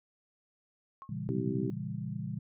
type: tone with exponential decay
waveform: sine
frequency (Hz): 1082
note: C#6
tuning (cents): -42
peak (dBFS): -40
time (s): 1.02-1.13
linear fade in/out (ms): 0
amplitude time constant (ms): 23
type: chord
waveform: sine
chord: A# diminished seventh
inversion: none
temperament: just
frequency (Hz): 116.54 / 139.85 / 167.82 / 201.4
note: A#2 / C#3 / E3 / G3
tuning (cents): 0 / +16 / +31 / +47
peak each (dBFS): -40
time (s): 1.09-2.39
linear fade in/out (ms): 5
type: harmonic tone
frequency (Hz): 64.2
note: C2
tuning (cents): -32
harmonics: 2 / 3 / 4 / 5 / 6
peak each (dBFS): -37 / -37 / -37 / -37 / -37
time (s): 1.29-1.7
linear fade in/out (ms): 0
effects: none